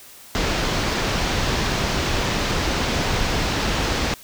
pink low-pass noise, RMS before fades -22 dBFS, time 0.35-4.14 s, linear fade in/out 0 ms, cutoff 6100 Hz, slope 24 dB/octave, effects white hiss -44 dBFS RMS until 4.23 s

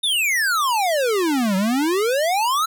square exponential two-way sweep, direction down then up, 3729 to 184.2 to 1358 Hz, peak -18 dBFS, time 0.03-2.66 s, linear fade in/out 10 ms, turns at 1.56 s, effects none

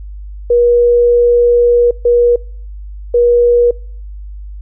sine tone bursts at uneven times, 480 Hz, B4, 49 cents flat, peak -6 dBFS, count 3, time 0.5-1.91 / 2.05-2.36 / 3.14-3.71 s, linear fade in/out 5 ms, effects noise-tail reverb RT60 0.5 s tail -25 dB re dry + added 50 Hz sine -25 dBFS peak until 4.61 s

